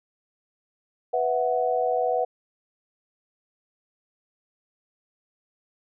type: chord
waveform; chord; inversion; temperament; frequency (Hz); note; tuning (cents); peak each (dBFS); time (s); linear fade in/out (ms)
sine; B suspended fourth; none; equal; 493.9 / 659.3 / 740; B4 / E5 / F#5; 0 / 0 / 0; -25 / -27 / -25; 1.13-2.25; 10
effects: none